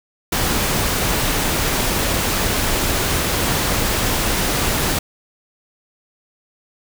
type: noise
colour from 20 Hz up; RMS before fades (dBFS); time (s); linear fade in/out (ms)
pink; -19; 0.32-4.99; 5
effects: none